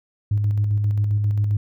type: tone with tremolo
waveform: sine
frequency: 103.83 Hz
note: G#2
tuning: in tune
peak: -15 dBFS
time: 0.31-1.57 s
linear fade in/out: 5 ms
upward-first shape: square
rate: 7.5 Hz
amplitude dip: 30%
effects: tanh soft clip ceiling -12 dBFS